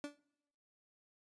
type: tone with exponential decay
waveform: 30% pulse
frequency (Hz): 290.4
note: D4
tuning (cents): -19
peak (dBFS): -35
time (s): 0.04-0.19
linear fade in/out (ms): 1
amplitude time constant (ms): 31
effects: noise-tail reverb RT60 0.9 s tail -24 dB re dry + resampled to 22050 Hz